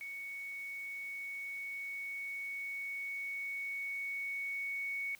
sine tone with level ramp, 2225 Hz, C#7, 6 cents sharp, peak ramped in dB -41 to -35 dBFS, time 0.01-5.15 s, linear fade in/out 0 ms, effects white hiss -61 dBFS RMS until 5.19 s

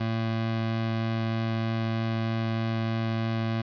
25% pulse tone, 112.9 Hz, A2, 45 cents sharp, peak -22 dBFS, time 0-3.62 s, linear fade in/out 10 ms, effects resampled to 11025 Hz + 8-bit

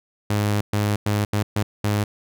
sawtooth tone bursts at uneven times, 103.83 Hz, G#2, in tune, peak -15 dBFS, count 6, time 0.3-0.61 / 0.73-0.96 / 1.06-1.25 / 1.33-1.43 / 1.56-1.63 / 1.84-2.04 s, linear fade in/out 5 ms, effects none

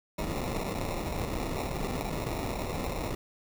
pink noise with sample-and-hold, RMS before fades -33 dBFS, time 0.18-3.15 s, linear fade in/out 5 ms, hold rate 1575 Hz, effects none

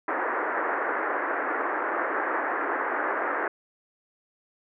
white band-pass noise, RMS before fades -28 dBFS, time 0.08-3.48 s, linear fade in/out 2 ms, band 290 to 1800 Hz, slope 48 dB/octave, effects none

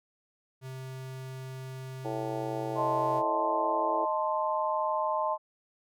square tone, 131 Hz, C3, 2 cents sharp, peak -39 dBFS, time 0.61-3.23 s, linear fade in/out 50 ms
harmonic tone, 110 Hz, A2, in tune, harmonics 3 / 4 / 5 / 6 / 7 / 8, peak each -37 / -38 / -39 / -40 / -40 / -41 dBFS, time 2.04-4.06 s, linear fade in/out 20 ms
sine chord, A diminished, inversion second, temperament equal, 622.3 / 880 / 1046.5 Hz, Eb5 / A5 / C6, 0 / 0 / 0 cents, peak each -31 dBFS, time 2.75-5.38 s, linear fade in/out 50 ms
effects none

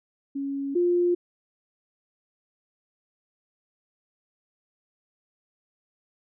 sine tone pair in turn, 277.2 / 351.6 Hz, C#4 / F4, 0 / +12 cents, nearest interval major third, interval 412 cents, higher second, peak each -27 / -19 dBFS, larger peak second, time 0.35-0.75 / 0.75-1.15 s, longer neither, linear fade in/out 10 ms, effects none

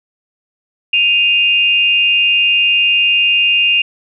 sine tone pair together, 2500 / 2800 Hz, D#7 / F7, +8 / +4 cents, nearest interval major second, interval 196 cents, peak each -13 / -11 dBFS, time 0.93-3.82 s, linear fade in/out 5 ms, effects none

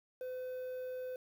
triangle tone with quantisation, 508 Hz, B4, 49 cents sharp, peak -37 dBFS, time 0.21-1.16 s, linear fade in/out 2 ms, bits 10, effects none

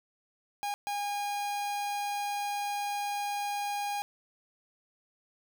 45% pulse tone bursts at uneven times, 816 Hz, G#5, 31 cents flat, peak -31 dBFS, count 2, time 0.63-0.74 / 0.87-4.02 s, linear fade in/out 0 ms, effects none

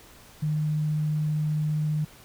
sine tone, 152.5 Hz, D#3, 34 cents flat, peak -23 dBFS, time 0.42-2.05 s, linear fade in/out 10 ms, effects pink hiss -51 dBFS RMS until 2.24 s

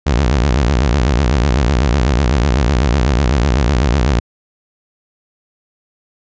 sawtooth tone with vibrato, 64.7 Hz, C2, 19 cents flat, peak -7 dBFS, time 0.06-4.2 s, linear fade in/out 10 ms, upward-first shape sine, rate 8 Hz, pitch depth 260 cents each way, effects resampled to 16000 Hz

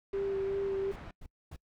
pink low-pass noise, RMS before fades -47 dBFS, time 0.13-1.11 s, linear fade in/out 2 ms, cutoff 2000 Hz, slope 12 dB/octave
sine tone with vibrato, 392 Hz, G4, in tune, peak -30 dBFS, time 0.13-0.92 s, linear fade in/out 10 ms, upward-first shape sine, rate 2.7 Hz, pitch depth 15 cents each way
brown noise bursts, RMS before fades -44 dBFS, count 3, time 0.91-1.563 s, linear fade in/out 5 ms, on 51 ms, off 250 ms
effects noise-tail reverb RT60 0.1 s tail -24 dB re dry

